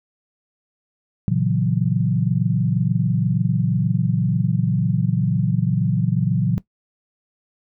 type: chord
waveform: sine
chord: F# dominant seventh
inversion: first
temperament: equal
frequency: 116.54 / 138.59 / 164.81 / 185 Hz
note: A#2 / C#3 / E3 / F#3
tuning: 0 / 0 / 0 / 0 cents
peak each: -22 dBFS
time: 1.28-6.58 s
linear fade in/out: 0 ms
effects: noise-tail reverb RT60 0.1 s tail -17 dB re dry